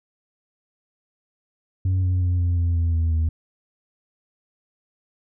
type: tone with pitch steps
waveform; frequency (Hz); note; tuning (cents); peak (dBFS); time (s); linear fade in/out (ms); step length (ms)
sine; 93.2 / 91.23 / 89.3 / 87.41 / 85.56 / 83.75 / 81.98 / 80.25; F#2 / F#2 / F2 / F2 / F2 / E2 / E2 / E2; +13 / -24 / +39 / +2 / -35 / +28 / -9 / -46; -15; 1.85-3.29; 5; 180
effects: tanh soft clip ceiling -17 dBFS